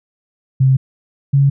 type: tone pair in turn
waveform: sine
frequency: 132.4 / 139.08 Hz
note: C3 / C#3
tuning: +21 / +6 cents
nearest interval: minor second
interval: 85 cents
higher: second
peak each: -8 dBFS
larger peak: neither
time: 0.6-0.77 / 1.33-1.5 s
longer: neither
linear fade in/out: 10 ms
effects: none